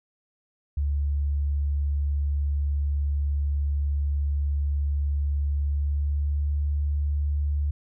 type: tone with pitch glide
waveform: sine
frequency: 71.7 to 72.78 Hz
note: D2 to D2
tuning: -41 to -15 cents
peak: -22 dBFS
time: 0.77-7.71 s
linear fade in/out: 5 ms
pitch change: +26 cents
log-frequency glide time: 5.56-6.52 s
effects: none